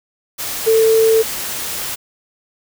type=tone in noise; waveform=sine; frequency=445.7 Hz; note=A4; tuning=22 cents sharp; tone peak=-9 dBFS; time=0.66-1.23 s; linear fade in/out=20 ms; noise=white; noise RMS=-24 dBFS; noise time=0.38-1.96 s; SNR=+12 dB; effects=none